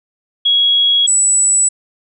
sine tone pair in turn, 3322 / 7901 Hz, G#7 / B8, 0 / 0 cents, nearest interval octave + minor third, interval 1500 cents, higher second, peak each -9 dBFS, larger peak neither, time 0.45-1.07 / 1.07-1.69 s, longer neither, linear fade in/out 10 ms, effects none

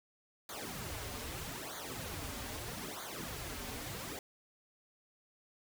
pink noise with flanger, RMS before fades -43 dBFS, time 0.49-4.19 s, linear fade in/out 2 ms, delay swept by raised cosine 0.37 to 6.17 ms, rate 0.79 Hz, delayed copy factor -0.9, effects none

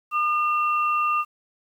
sine tone pair together, 1210 / 2716 Hz, D#6 / F7, -49 / -49 cents, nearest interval octave + major second, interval 1400 cents, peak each -20 / -28 dBFS, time 0.11-1.25 s, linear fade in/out 50 ms, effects 9-bit

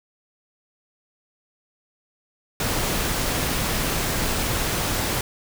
pink noise, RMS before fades -24 dBFS, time 2.6-5.21 s, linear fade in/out 2 ms, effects none

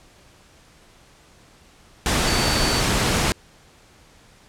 sine tone in noise, 4535 Hz, C#8, 39 cents sharp, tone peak -26 dBFS, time 2.27-2.8 s, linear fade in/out 0 ms, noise pink, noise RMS -20 dBFS, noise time 2.06-3.32 s, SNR -9 dB, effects pink hiss -52 dBFS RMS until 4.48 s + low-pass 9000 Hz 12 dB/octave

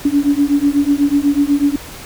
sine beating tone pair, 282 / 290.1 Hz, C#4 / D4, +30 / -21 cents, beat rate 8.1 Hz, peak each -14 dBFS, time 0.05-1.76 s, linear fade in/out 5 ms, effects pink hiss -33 dBFS RMS until 2.05 s

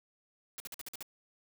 white noise bursts, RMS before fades -43 dBFS, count 7, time 0.58-1.027 s, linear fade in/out 0 ms, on 21 ms, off 50 ms, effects none

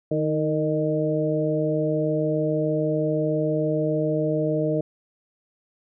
harmonic tone with a mistuned harmonic, 153.6 Hz, D#3, 22 cents flat, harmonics 1 / 2 / 3 / 4, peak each -26 / -26 / -26 / -26 dBFS, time 0.11-4.81 s, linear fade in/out 5 ms, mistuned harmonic 2, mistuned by +37 cents, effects none

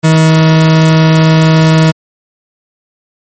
40% pulse tone, 159.3 Hz, D#3, 41 cents sharp, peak -3 dBFS, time 0.03-1.92 s, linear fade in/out 20 ms, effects MP3 32 kbps

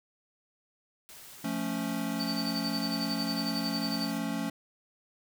white noise, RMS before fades -49 dBFS, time 1.09-4.18 s, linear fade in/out 0 ms
square chord, F augmented, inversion none, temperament equal, 174.61 / 220 / 277.2 Hz, F3 / A3 / C#4, 0 / 0 / 0 cents, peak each -38 / -35 / -35 dBFS, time 1.44-4.5 s, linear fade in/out 5 ms
sine tone with tremolo, 4571 Hz, D8, 48 cents flat, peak -31 dBFS, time 2.19-4.11 s, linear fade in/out 20 ms, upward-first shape sine, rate 11 Hz, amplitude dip 85%
effects none

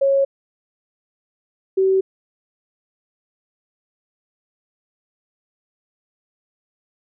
sine tone pair in turn, 549 / 382.1 Hz, C#5 / G4, -17 / -44 cents, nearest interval tritone, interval 627 cents, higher first, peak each -13 dBFS, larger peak neither, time 0.01-0.25 / 1.77-2.01 s, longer neither, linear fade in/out 10 ms, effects none

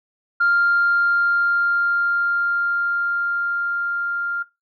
sine tone with level ramp, 1396.9 Hz, F6, in tune, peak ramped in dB -13 to -22 dBFS, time 0.4-4.43 s, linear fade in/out 10 ms, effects noise-tail reverb RT60 0.2 s tail -17 dB re dry + tanh soft clip ceiling -10 dBFS

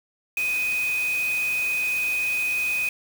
sine tone in noise, 2500 Hz, D#7, 8 cents sharp, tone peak -22 dBFS, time 0.37-2.89 s, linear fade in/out 2 ms, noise white, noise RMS -36 dBFS, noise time 0.37-2.89 s, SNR +11 dB, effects none

